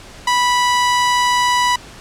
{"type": "tone", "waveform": "sawtooth", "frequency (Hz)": 984, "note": "B5", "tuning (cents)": -7, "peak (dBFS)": -9, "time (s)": [0.27, 1.76], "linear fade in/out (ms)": 5, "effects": ["pink hiss -38 dBFS RMS until 2 s", "low-pass 8000 Hz 12 dB/octave"]}